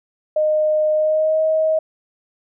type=tone with pitch glide; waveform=sine; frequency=615 to 631.9 Hz; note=D#5 to D#5; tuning=-20 to +27 cents; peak=-14 dBFS; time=0.36-1.79 s; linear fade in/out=5 ms; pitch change=+47 cents; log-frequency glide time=0.93-1.42 s; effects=none